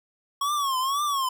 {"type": "tone with vibrato", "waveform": "square", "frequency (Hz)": 1103, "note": "C#6", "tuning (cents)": -9, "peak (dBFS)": -24, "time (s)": [0.41, 1.29], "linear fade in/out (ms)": 5, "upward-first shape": "triangle", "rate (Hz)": 2, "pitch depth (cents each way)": 150, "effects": []}